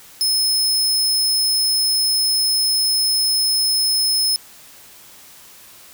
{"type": "tone", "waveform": "sawtooth", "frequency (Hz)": 5190, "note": "E8", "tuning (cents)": -28, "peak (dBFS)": -13, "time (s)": [0.21, 4.36], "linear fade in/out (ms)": 0, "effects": ["white hiss -44 dBFS RMS until 5.93 s"]}